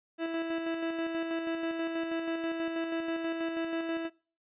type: tone with tremolo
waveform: 30% pulse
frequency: 329.6 Hz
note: E4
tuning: in tune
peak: -27 dBFS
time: 0.18-4.1 s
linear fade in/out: 50 ms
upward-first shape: square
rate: 6.2 Hz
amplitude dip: 35%
effects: noise-tail reverb RT60 0.4 s tail -24 dB re dry + resampled to 8000 Hz